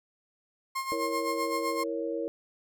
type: tone with tremolo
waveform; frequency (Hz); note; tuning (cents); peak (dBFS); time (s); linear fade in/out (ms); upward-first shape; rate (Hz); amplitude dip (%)
35% pulse; 1066; C6; +32; -27; 0.75-1.84; 10; sine; 7.8; 65
type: chord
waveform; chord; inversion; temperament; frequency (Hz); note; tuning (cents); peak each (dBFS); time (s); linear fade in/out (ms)
sine; A# diminished; second; equal; 329.6 / 466.2 / 554.4; E4 / A#4 / C#5; 0 / 0 / 0; -34 / -33 / -35; 0.92-2.28; 0
effects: none